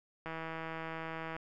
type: click train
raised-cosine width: 0.5 ms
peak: -26 dBFS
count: 180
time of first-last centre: 0.26-1.365 s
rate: 162 Hz
effects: none